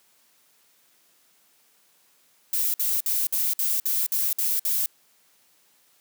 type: noise bursts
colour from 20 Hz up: violet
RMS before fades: -24 dBFS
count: 9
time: 2.53-4.86 s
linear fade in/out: 2 ms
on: 210 ms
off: 55 ms
effects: white hiss -62 dBFS RMS until 6 s + high-pass 150 Hz 12 dB/octave